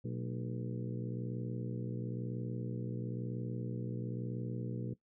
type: harmonic tone with a mistuned harmonic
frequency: 61 Hz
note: B1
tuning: 21 cents flat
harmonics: 2 / 3 / 4 / 5 / 6 / 7 / 8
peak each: -39 / -43 / -45 / -47 / -49 / -50 / -51 dBFS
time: 0.04-4.94 s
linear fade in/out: 10 ms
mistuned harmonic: 4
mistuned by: -110 cents
effects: noise-tail reverb RT60 0.1 s tail -18 dB re dry